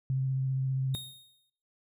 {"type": "tone with vibrato", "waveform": "sine", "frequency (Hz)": 132.5, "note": "C3", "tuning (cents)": 22, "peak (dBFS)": -26, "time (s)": [0.1, 0.95], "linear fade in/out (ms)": 0, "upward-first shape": "sine", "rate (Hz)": 15, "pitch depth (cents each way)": 13}
{"type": "tone with exponential decay", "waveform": "45% pulse", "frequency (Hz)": 3712, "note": "A#7", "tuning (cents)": -8, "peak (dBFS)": -34, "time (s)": [0.94, 1.5], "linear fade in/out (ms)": 5, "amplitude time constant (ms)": 120}
{"effects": ["noise-tail reverb RT60 0.6 s tail -17 dB re dry"]}